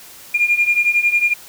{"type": "beating tone pair", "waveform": "sine", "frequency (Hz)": [2405, 2416], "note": ["D7", "D7"], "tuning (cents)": [41, 48], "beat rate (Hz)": 11, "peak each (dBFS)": [-17, -14], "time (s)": [0.34, 1.34], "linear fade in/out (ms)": 10, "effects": ["tanh soft clip ceiling -6 dBFS", "white hiss -40 dBFS RMS until 1.48 s"]}